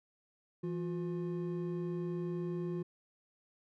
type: tone pair together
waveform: triangle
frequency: 168.01 / 356 Hz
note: E3 / F4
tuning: +33 / +33 cents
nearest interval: octave + minor second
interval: 1300 cents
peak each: -35 / -36 dBFS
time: 0.63-2.83 s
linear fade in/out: 10 ms
effects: none